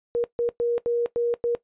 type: tone bursts at uneven times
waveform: sine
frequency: 474 Hz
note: A#4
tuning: 29 cents sharp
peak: -20 dBFS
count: 6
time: 0.15-0.24 / 0.39-0.49 / 0.6-0.78 / 0.86-1.06 / 1.16-1.34 / 1.44-1.55 s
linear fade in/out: 0 ms
effects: noise-tail reverb RT60 0.1 s tail -17 dB re dry + resampled to 8000 Hz